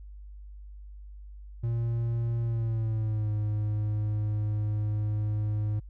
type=tone with pitch glide; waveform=triangle; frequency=116.54 to 105.64 Hz; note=A#2 to G#2; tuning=0 to +30 cents; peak=-24 dBFS; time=1.63-5.8 s; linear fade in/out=10 ms; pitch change=-170 cents; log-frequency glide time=2.42-3.32 s; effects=added 50 Hz sine -42 dBFS peak until 5.89 s